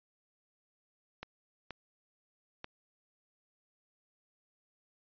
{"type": "clicks", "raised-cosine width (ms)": 0.3, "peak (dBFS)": -25, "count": 3, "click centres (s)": [1.23, 1.707, 2.644], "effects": ["resampled to 11025 Hz"]}